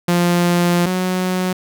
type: tone pair in turn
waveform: sawtooth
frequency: 174.61 / 183.77 Hz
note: F3 / F#3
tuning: 0 / -12 cents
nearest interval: minor second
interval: 88 cents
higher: second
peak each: -9 / -13 dBFS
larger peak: first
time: 0.08-0.86 / 0.86-1.53 s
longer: first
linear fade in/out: 5 ms
effects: none